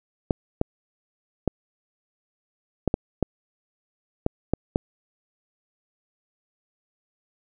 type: clicks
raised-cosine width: 2 ms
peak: -7 dBFS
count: 9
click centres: 0.308 / 0.614 / 1.477 / 2.877 / 2.941 / 3.227 / 4.264 / 4.536 / 4.759 s
effects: none